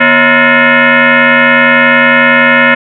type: tone with frequency modulation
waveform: sine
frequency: 152.6 Hz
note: D#3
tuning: 33 cents flat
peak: -3 dBFS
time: 0-2.75 s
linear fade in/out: 10 ms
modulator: 396 Hz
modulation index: 5.7
effects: none